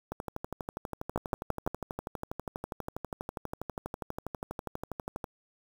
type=two click trains; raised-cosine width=1 ms; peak=-21 / -14 dBFS; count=64 / 4; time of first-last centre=0.12-5.242 / 1.16-1.675 s; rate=12.3 / 5.82 Hz; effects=7-bit